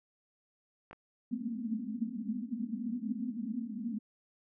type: clicks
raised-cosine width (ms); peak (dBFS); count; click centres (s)
0.5; -33; 2; 0.911 / 0.93
type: band-pass noise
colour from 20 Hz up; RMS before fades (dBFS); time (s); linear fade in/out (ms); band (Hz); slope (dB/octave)
white; -37; 1.31-3.99; 10; 210 to 250; 96
effects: none